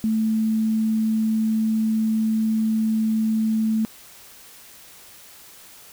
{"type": "tone", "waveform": "sine", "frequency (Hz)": 220, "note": "A3", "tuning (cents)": 0, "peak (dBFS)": -18, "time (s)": [0.04, 3.85], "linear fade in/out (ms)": 0, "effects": ["white hiss -46 dBFS RMS until 5.92 s"]}